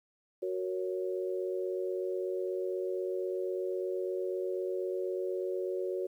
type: chord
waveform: sine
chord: F# major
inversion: none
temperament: equal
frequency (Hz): 370 / 466.2 / 554.4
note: F#4 / A#4 / C#5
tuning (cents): 0 / 0 / 0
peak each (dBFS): -33 / -39 / -38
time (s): 0.42-6.07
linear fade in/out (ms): 10
effects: 11-bit